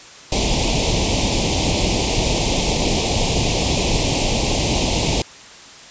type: band-stop noise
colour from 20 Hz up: pink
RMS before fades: -18 dBFS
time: 0.32-5.22 s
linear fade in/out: 2 ms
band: 920 to 2300 Hz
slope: 48 dB/octave
effects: white hiss -40 dBFS RMS until 5.9 s + resampled to 16000 Hz